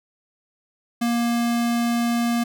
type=tone; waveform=square; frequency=235.9 Hz; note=A#3; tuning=21 cents sharp; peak=-20 dBFS; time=1.01-2.44 s; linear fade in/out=10 ms; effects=none